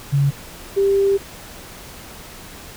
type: tone pair in turn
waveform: sine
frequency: 140.4 / 394.6 Hz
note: C#3 / G4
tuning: +22 / +11 cents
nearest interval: octave + tritone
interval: 1789 cents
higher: second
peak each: -13 dBFS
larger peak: neither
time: 0.12-0.31 / 0.76-1.18 s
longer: second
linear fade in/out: 20 ms
effects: pink hiss -38 dBFS RMS until 2.76 s